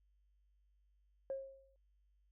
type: tone with exponential decay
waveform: sine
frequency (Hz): 540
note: C#5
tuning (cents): -45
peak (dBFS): -35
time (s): 1.3-1.76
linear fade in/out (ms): 1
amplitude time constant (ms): 99
effects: tanh soft clip ceiling -32 dBFS + added 50 Hz sine -70 dBFS peak until 2.31 s